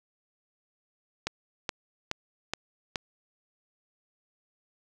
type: click train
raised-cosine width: 0.2 ms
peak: -12 dBFS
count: 5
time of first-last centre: 1.27-2.958 s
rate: 2.37 Hz
effects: none